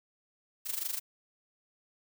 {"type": "noise with amplitude modulation", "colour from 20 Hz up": "blue", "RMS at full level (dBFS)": -32, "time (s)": [0.65, 1], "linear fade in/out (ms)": 20, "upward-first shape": "sine", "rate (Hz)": 24.8, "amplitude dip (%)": 80, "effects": []}